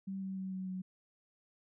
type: tone with pitch steps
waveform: sine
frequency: 192.9 / 191.13 / 189.37 / 187.63 / 185.9 Hz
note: G3 / G3 / F#3 / F#3 / F#3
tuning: -28 / -44 / +40 / +24 / +8 cents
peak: -37 dBFS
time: 0.07-0.82 s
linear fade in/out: 10 ms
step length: 150 ms
effects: none